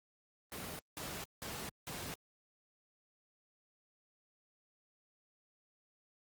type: noise bursts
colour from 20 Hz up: pink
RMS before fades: -43 dBFS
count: 4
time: 0.52-2.14 s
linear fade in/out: 0 ms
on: 270 ms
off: 180 ms
effects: high-pass 80 Hz 12 dB/octave + Opus 24 kbps